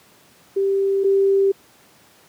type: tone pair in turn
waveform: sine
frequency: 392 / 392 Hz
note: G4 / G4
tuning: 0 / 0 cents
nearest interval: unison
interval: 0 cents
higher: neither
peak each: -16 / -13 dBFS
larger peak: second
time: 0.56-1.04 / 1.04-1.52 s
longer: neither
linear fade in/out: 10 ms
effects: pink hiss -52 dBFS RMS until 2.28 s + high-pass 150 Hz 12 dB/octave